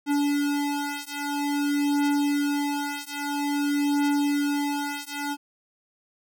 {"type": "beating tone pair", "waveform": "square", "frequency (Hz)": [287.6, 288.1], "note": ["D4", "D4"], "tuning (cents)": [-36, -33], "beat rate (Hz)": 0.5, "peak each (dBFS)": -27, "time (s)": [0.06, 5.37], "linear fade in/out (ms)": 50, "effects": []}